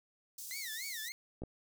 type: high-pass noise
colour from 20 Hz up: pink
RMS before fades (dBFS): -46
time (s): 0.38-1.09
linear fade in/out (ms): 5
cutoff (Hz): 5400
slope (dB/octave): 24
type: tone with vibrato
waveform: 20% pulse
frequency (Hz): 1976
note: B6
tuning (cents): 0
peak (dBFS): -36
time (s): 0.51-1.12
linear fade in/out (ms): 0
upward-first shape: sine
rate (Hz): 3.5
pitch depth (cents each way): 230
type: clicks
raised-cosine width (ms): 2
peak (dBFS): -29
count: 2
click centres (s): 1.42 / 1.436
effects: none